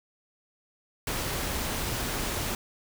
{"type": "noise", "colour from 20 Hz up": "pink", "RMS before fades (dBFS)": -31, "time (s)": [1.07, 2.55], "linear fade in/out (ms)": 2, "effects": []}